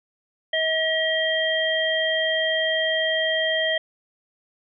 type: harmonic tone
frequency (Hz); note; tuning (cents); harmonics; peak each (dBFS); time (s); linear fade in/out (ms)
638; D#5; +43; 1 / 3 / 5; -24 / -24 / -25; 0.53-3.78; 5
effects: none